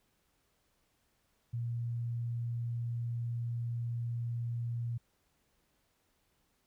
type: tone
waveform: sine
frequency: 118.1 Hz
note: A#2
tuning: 23 cents sharp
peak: -33 dBFS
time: 1.53-4.98 s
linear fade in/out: 10 ms
effects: pink hiss -75 dBFS RMS until 6.66 s